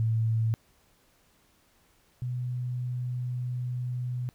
sine tone pair in turn, 112.5 / 124.29 Hz, A2 / B2, +39 / +11 cents, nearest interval major second, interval 172 cents, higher second, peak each -23 / -29 dBFS, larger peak first, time 0-0.54 / 2.22-4.29 s, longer second, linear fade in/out 0 ms, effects pink hiss -65 dBFS RMS until 4.34 s

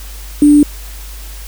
sine tone with sample-and-hold, 293.7 Hz, D4, in tune, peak -3 dBFS, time 0.42-0.63 s, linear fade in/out 2 ms, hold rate 8820 Hz, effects added 50 Hz sine -27 dBFS peak until 1.47 s + white hiss -35 dBFS RMS until 1.47 s

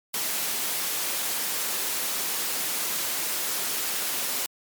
white noise, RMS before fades -28 dBFS, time 0.14-4.46 s, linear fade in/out 0 ms, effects high-pass 200 Hz 12 dB/octave + MP3 96 kbps

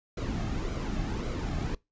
brown noise with flanger, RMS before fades -32 dBFS, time 0.17-1.75 s, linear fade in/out 5 ms, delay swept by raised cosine 1.1 to 2.1 ms, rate 1.8 Hz, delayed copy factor -0.55, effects noise-tail reverb RT60 0.2 s tail -23 dB re dry + resampled to 16000 Hz

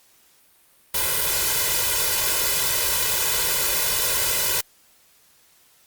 white noise with comb filter, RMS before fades -22 dBFS, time 0.94-4.61 s, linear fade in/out 5 ms, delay 2 ms, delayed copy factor +0.95, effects white hiss -57 dBFS RMS until 5.86 s + Opus 48 kbps

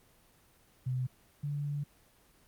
sine tone pair in turn, 127.6 / 144.8 Hz, C3 / D3, -43 / -24 cents, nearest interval major second, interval 219 cents, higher second, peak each -30 / -32 dBFS, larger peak first, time 0.86-1.07 / 1.43-1.84 s, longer second, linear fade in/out 10 ms, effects pink hiss -64 dBFS RMS until 2.47 s + Opus 24 kbps

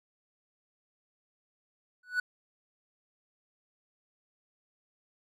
triangle tone with exponential growth, 1480 Hz, F#6, in tune, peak -21 dBFS, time 2.03-2.2 s, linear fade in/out 5 ms, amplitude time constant 35 ms, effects none

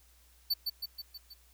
square tone with echo, 4504 Hz, C#8, 27 cents sharp, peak -27 dBFS, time 0.5-0.54 s, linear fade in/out 10 ms, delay 160 ms, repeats 5, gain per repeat -4 dB, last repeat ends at 1.34 s, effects added 60 Hz sine -62 dBFS peak until 1.53 s + white hiss -65 dBFS RMS until 1.53 s

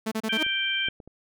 sawtooth tone bursts, 220 Hz, A3, in tune, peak -22 dBFS, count 4, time 0.06-0.378 s, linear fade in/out 10 ms, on 57 ms, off 30 ms
harmonic tone, 784 Hz, G5, in tune, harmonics 2 / 3 / 4, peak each -30 / -29 / -27 dBFS, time 0.29-0.89 s, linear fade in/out 5 ms
sawtooth tone with exponential growth, 311.1 Hz, D#4, in tune, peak -19 dBFS, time 0.32-0.43 s, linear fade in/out 5 ms, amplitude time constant 23 ms
clicks, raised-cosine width 2 ms, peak -31 / -25 / -30 / -32 dBFS, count 4, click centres 0.465 / 0.885 / 1.002 / 1.076 s
effects none

